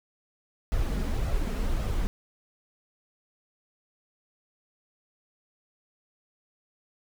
brown noise with flanger, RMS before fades -27 dBFS, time 0.72-2.07 s, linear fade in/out 0 ms, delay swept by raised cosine 1.5 to 4.9 ms, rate 1.8 Hz, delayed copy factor +0.5, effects none

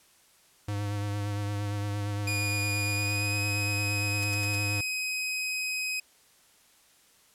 square tone with vibrato, 102.4 Hz, G#2, 24 cents flat, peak -30 dBFS, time 0.68-4.81 s, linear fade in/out 5 ms, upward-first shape triangle, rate 8.7 Hz, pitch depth 29 cents each way
sawtooth tone with pitch glide, 2447 to 2522 Hz, D#7 to D#7, -29 to +23 cents, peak -26 dBFS, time 2.27-6 s, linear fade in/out 5 ms, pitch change +52 cents, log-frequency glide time 2.91-3.43 s
white noise bursts, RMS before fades -39 dBFS, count 4, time 4.22-4.556 s, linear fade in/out 5 ms, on 24 ms, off 80 ms
effects white hiss -61 dBFS RMS until 7.34 s + low-pass 12000 Hz 12 dB/octave

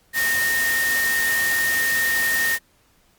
sine tone in noise, 1841 Hz, A#6, 22 cents flat, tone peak -19 dBFS, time 0.13-2.59 s, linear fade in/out 50 ms, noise white, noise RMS -26 dBFS, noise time 0.13-2.59 s, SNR +4 dB, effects pink hiss -60 dBFS RMS until 3.18 s + Opus 48 kbps

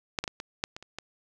clicks, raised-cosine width 0.2 ms, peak -10 / -13 / -15 / -19 / -10 / -22 / -29 / -19 dBFS, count 8, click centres 0.188 / 0.24 / 0.278 / 0.401 / 0.639 / 0.765 / 0.826 / 0.986 s, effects none

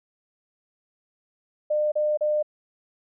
sine tone bursts, 603 Hz, D5, 46 cents sharp, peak -20 dBFS, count 3, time 1.7-2.428 s, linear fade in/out 10 ms, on 220 ms, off 34 ms, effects none

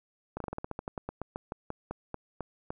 slowing click train, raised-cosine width 1 ms, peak -21 dBFS, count 20, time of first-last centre 0.37-2.705 s, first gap 33 ms, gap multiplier 1.13, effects none

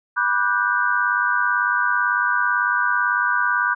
sine chord, G major seventh, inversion first, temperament just, 980 / 1176 / 1470 / 1568 Hz, B5 / D6 / F#6 / G6, -14 / +2 / -12 / 0 cents, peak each -24 / -24 / -21 / -22 dBFS, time 0.16-3.75 s, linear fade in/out 20 ms, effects none

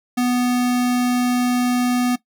square tone, 246.9 Hz, B3, in tune, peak -17 dBFS, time 0.17-2.16 s, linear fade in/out 10 ms, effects noise-tail reverb RT60 0.1 s tail -17 dB re dry

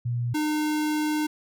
sine / square tone pair in turn, 120.2 / 304.1 Hz, B2 / D#4, -46 / -40 cents, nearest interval octave + major third, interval 1606 cents, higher second, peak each -24 dBFS, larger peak neither, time 0.05-0.34 / 0.34-1.27 s, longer second, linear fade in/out 10 ms, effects none

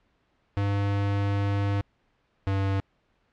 square tone pair in turn, 100.4 / 97.54 Hz, G2 / G2, +42 / -8 cents, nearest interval minor second, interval 50 cents, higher first, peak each -24 dBFS, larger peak neither, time 0.57-1.81 / 2.47-2.8 s, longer first, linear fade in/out 0 ms, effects pink hiss -69 dBFS RMS until 3.32 s + low-pass 3000 Hz 12 dB/octave

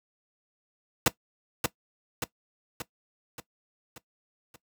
pink noise with echo, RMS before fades -20 dBFS, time 1.06-1.08 s, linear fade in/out 2 ms, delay 580 ms, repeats 6, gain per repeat -5 dB, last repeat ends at 4.56 s, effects noise-tail reverb RT60 0.1 s tail -18 dB re dry + high-pass 60 Hz 12 dB/octave

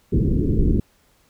pink low-pass noise, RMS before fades -18 dBFS, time 0.12-0.8 s, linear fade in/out 5 ms, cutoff 400 Hz, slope 48 dB/octave, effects pink hiss -60 dBFS RMS until 1.29 s

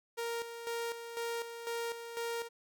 sawtooth tone with tremolo, 466.2 Hz, A#4, in tune, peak -31 dBFS, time 0.17-2.49 s, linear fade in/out 20 ms, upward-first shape square, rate 2 Hz, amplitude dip 60%, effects none

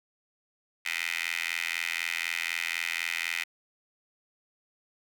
15% pulse tone with high-pass filter, 84 Hz, E2, 33 cents sharp, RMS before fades -32 dBFS, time 0.85-3.44 s, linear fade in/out 10 ms, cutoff 2200 Hz, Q 4.9, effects none

